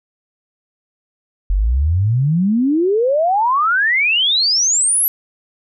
sine exponential sweep, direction up, 43.65 to 12000 Hz, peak -12 dBFS, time 1.5-5.08 s, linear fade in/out 0 ms, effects none

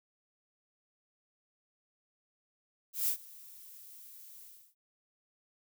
violet noise with ADSR envelope, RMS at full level -29 dBFS, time 2.93-4.75 s, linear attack 150 ms, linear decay 89 ms, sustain -23 dB, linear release 310 ms, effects none

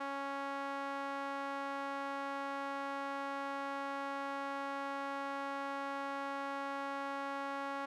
sawtooth tone with band-pass filter, 277.2 Hz, C#4, in tune, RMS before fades -40 dBFS, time 0-7.86 s, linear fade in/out 10 ms, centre 1100 Hz, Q 1.4, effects none

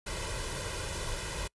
pink noise with comb filter, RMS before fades -36 dBFS, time 0.06-1.48 s, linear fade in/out 10 ms, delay 2 ms, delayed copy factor +0.7, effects noise-tail reverb RT60 0.1 s tail -26 dB re dry + resampled to 24000 Hz

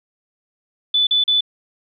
sine tone bursts, 3486 Hz, A7, 17 cents flat, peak -13 dBFS, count 3, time 0.94-1.408 s, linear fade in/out 5 ms, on 130 ms, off 39 ms, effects none

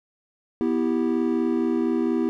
triangle chord, E minor, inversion second, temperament equal with one note detuned, 246.9 / 327.7 / 392 Hz, B3 / E4 / G4, 0 / -10 / 0 cents, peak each -22 / -22 / -25 dBFS, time 0.61-2.29 s, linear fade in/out 0 ms, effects none

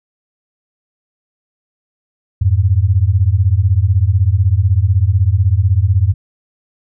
sine beating tone pair, 87.31 / 103.31 Hz, F2 / G#2, 0 / -9 cents, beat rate 16 Hz, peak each -12 dBFS, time 2.41-6.14 s, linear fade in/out 10 ms, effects none

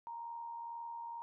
sine tone with amplitude modulation, 932.3 Hz, A#5, in tune, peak -40 dBFS, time 0.07-1.22 s, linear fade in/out 0 ms, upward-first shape sine, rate 82.1 Hz, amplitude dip 40%, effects none

